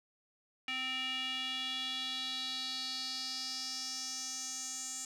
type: tone with band-pass filter sweep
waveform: square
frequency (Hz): 259.7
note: C4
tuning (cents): -13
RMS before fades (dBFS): -39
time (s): 0.68-5.05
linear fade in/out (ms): 2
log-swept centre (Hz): 2600 to 7200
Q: 4.7
effects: none